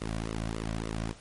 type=tone with flanger; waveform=sawtooth; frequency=55 Hz; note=A1; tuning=in tune; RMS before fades=-34 dBFS; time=0.01-1.13 s; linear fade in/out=5 ms; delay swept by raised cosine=1.2 to 2.4 ms; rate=3.5 Hz; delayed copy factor=-0.85; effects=pink hiss -53 dBFS RMS until 1.2 s + MP3 48 kbps